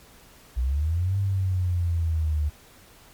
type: linear two-way sweep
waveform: sine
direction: up then down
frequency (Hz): 58.27 to 99.5 to 73.5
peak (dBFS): -21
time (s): 0.56-2.5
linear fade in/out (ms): 20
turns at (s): 1.18
effects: pink hiss -52 dBFS RMS until 3.13 s + MP3 96 kbps